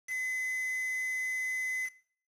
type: tone with quantisation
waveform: triangle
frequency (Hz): 2029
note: B6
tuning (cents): +46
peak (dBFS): -30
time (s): 0.07-1.9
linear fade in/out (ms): 50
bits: 7
effects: noise-tail reverb RT60 0.5 s tail -18 dB re dry + low-pass 11000 Hz 12 dB/octave